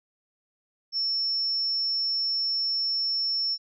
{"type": "tone", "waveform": "sine", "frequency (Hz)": 5400, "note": "E8", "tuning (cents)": 41, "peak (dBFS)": -24, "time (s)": [0.92, 3.58], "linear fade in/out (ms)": 50, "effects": []}